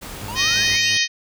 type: noise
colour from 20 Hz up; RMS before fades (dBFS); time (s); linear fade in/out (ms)
pink; -34; 0.01-0.78; 20
type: tone with tremolo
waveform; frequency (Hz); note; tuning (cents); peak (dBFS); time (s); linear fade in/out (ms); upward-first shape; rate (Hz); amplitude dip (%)
sawtooth; 103.83; G#2; 0; -29; 0.21-0.97; 0; square; 2.9; 35
type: exponential sweep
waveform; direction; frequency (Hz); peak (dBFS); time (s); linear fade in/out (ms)
square; up; 880 to 3358; -31; 0.28-0.98; 5
type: harmonic tone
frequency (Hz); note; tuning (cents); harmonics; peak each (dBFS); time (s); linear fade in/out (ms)
622.3; D#5; 0; 3 / 4 / 5 / 6 / 7 / 8 / 9 / 10; -22 / -23 / -24 / -25 / -25 / -26 / -27 / -27; 0.35-1.08; 50
effects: none